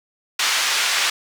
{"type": "band-pass noise", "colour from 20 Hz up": "pink", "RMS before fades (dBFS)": -20, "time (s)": [0.39, 1.1], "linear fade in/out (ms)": 5, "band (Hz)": [1600, 6400], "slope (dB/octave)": 12, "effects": []}